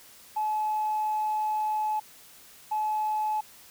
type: tone pair in turn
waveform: sine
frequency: 857 / 857 Hz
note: A5 / A5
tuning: -46 / -46 cents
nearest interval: unison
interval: 0 cents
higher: neither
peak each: -24 dBFS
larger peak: neither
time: 0.36-2 / 2.71-3.41 s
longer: first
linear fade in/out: 10 ms
effects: tanh soft clip ceiling -21 dBFS + white hiss -52 dBFS RMS until 3.7 s